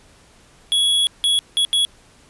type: tone bursts at uneven times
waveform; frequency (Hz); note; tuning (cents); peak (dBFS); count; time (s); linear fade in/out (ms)
square; 3356; G#7; +17; -15; 4; 0.72-1.07 / 1.24-1.39 / 1.57-1.65 / 1.73-1.85; 0
effects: pink hiss -51 dBFS RMS until 2.29 s + resampled to 24000 Hz